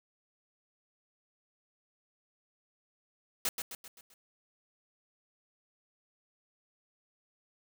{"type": "noise with echo", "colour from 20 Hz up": "white", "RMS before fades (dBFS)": -31, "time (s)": [3.45, 3.49], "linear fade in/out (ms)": 2, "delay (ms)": 130, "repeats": 5, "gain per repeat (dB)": -6, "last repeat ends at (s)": 4.14, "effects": []}